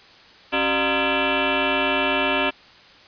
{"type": "tone with frequency modulation", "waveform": "sine", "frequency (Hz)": 1038, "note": "C6", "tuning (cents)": -14, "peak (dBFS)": -18, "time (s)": [0.52, 2.51], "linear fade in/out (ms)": 20, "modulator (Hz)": 328, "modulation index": 6.2, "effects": ["white hiss -48 dBFS RMS until 3.07 s", "resampled to 11025 Hz"]}